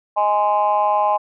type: chord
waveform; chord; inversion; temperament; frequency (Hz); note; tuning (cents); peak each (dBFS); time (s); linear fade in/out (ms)
sine; Ab major; second; just; 623 / 830.6 / 1038.3; Eb5 / Ab5 / C6; +2 / 0 / -14; -20 / -16 / -19; 0.16-1.18; 20
effects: tanh soft clip ceiling -7 dBFS